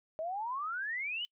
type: exponential sweep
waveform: sine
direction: up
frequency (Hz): 618 to 3047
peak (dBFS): -34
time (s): 0.19-1.25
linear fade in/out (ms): 0
effects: noise-tail reverb RT60 0.1 s tail -25 dB re dry